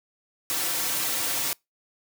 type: noise with comb filter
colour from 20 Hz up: white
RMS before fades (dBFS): -27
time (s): 0.5-1.53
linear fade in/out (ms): 0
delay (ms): 4.8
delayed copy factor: -0.65
effects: noise-tail reverb RT60 0.2 s tail -26 dB re dry + high-pass 150 Hz 12 dB/octave